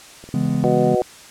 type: clicks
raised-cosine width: 2 ms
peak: -25 dBFS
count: 7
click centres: 0.24 / 0.29 / 0.415 / 0.456 / 0.495 / 0.548 / 0.639 s
type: chord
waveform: triangle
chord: C# minor seventh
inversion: none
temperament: just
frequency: 138.59 / 166.31 / 207.9 / 249.5 Hz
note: C#3 / E3 / G#3 / B3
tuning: 0 / +16 / +2 / +18 cents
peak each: -21 dBFS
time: 0.34-0.95 s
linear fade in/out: 2 ms
type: harmonic tone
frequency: 123.4 Hz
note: B2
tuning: 1 cent flat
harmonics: 3 / 4 / 5 / 6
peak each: -20 / -21 / -22 / -23 dBFS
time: 0.64-1.02 s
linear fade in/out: 0 ms
effects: white hiss -42 dBFS RMS until 1.3 s + low-pass 9000 Hz 12 dB/octave